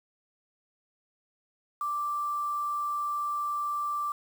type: tone with quantisation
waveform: sine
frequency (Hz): 1174.7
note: D6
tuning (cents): 0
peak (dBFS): -28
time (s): 1.81-4.12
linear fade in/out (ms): 2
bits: 8
effects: none